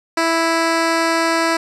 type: tone with low-pass filter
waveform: 10% pulse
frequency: 329.6 Hz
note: E4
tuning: in tune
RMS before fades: -17 dBFS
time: 0.17-1.57 s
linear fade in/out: 5 ms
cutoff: 7800 Hz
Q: 0.8
effects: none